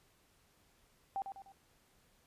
sine tone with echo, 784 Hz, G5, in tune, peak -34 dBFS, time 1.16-1.22 s, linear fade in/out 0 ms, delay 100 ms, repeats 3, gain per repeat -7 dB, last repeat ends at 1.52 s, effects pink hiss -70 dBFS RMS until 2.26 s + resampled to 32000 Hz

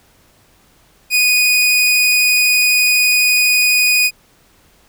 sawtooth tone, 2478 Hz, D#7, 8 cents flat, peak -7 dBFS, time 1.1-4.11 s, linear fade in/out 50 ms, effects pink hiss -52 dBFS RMS until 4.88 s

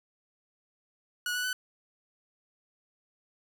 sawtooth tone with pitch steps, 1461 / 1479 / 1502 Hz, F#6 / F#6 / F#6, -22 / -1 / +26 cents, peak -26 dBFS, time 1.26-1.53 s, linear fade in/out 2 ms, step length 90 ms, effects none

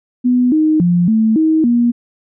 sine tone with pitch steps, 248.2 / 310.8 / 174.9 / 220.7 / 316.6 / 238.5 Hz, B3 / D#4 / F3 / A3 / D#4 / A#3, +9 / -2 / +3 / +5 / +30 / +40 cents, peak -9 dBFS, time 0.24-1.92 s, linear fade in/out 20 ms, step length 280 ms, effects none

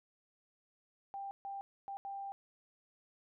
sine tone bursts at uneven times, 791 Hz, G5, 15 cents sharp, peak -40 dBFS, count 4, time 1.14-1.31 / 1.45-1.61 / 1.88-1.97 / 2.05-2.32 s, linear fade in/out 0 ms, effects none

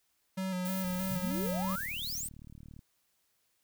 square tone with vibrato, 185.5 Hz, F#3, 5 cents sharp, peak -33 dBFS, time 0.37-1.76 s, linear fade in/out 10 ms, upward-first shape square, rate 3.2 Hz, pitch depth 33 cents each way
violet noise with tremolo, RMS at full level -41 dBFS, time 0.65-2.29 s, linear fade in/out 5 ms, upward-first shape square, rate 2.9 Hz, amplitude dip 30%
click train, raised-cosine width 5 ms, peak -38 dBFS, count 74, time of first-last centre 0.85-2.791 s, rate 37.6 Hz
sine exponential sweep, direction up, 123.47 to 8870 Hz, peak -36 dBFS, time 1.1-2.28 s, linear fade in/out 10 ms
effects white hiss -75 dBFS RMS until 3.63 s

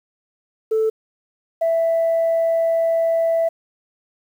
sine tone pair in turn, 440 / 660.8 Hz, A4 / E5, 0 / +4 cents, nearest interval perfect fifth, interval 704 cents, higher second, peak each -14 / -14 dBFS, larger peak neither, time 0.71-0.9 / 1.61-3.49 s, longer second, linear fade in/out 10 ms, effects tanh soft clip ceiling -12 dBFS + 8-bit

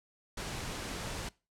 pink noise, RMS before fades -39 dBFS, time 0.37-1.29 s, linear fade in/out 5 ms, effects noise-tail reverb RT60 0.3 s tail -22 dB re dry + low-pass 9000 Hz 12 dB/octave

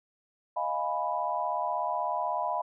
sine chord, F half-diminished seventh, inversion third, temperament equal, 622.3 / 698.5 / 830.6 / 987.8 Hz, Eb5 / F5 / Ab5 / Cb6, 0 / 0 / 0 / 0 cents, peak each -35 / -33 / -35 / -31 dBFS, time 0.56-2.62 s, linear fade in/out 10 ms, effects none

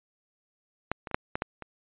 clicks, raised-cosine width 0.5 ms, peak -12 / -22 / -26 / -8 / -14 / -13 / -24 dBFS, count 7, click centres 0.916 / 1.072 / 1.113 / 1.145 / 1.355 / 1.421 / 1.623 s, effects resampled to 8000 Hz

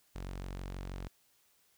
sawtooth tone with low-pass filter sweep, 46.25 Hz, F#1, in tune, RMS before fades -42 dBFS, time 0.15-1.08 s, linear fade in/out 10 ms, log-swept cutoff 11000 to 7200 Hz, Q 0.74, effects white hiss -70 dBFS RMS until 1.77 s

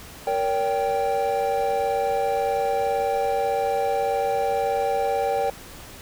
triangle chord, G diminished, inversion first, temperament equal with one note detuned, 466.2 / 564.4 / 784 Hz, Bb4 / Db5 / G5, 0 / +31 / 0 cents, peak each -24 / -24 / -22 dBFS, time 0.27-5.5 s, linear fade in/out 2 ms, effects pink hiss -42 dBFS RMS until 6.01 s

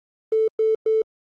triangle tone bursts, 440 Hz, A4, in tune, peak -12 dBFS, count 3, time 0.32-1.02 s, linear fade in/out 5 ms, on 160 ms, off 110 ms, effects tanh soft clip ceiling -14 dBFS + Opus 24 kbps

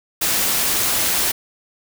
white noise, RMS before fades -19 dBFS, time 0.21-1.32 s, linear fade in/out 10 ms, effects none

